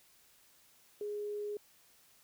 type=tone; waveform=sine; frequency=415.3 Hz; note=G#4; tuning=in tune; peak=-36 dBFS; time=1.01-1.57 s; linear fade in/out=2 ms; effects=white hiss -65 dBFS RMS until 2.23 s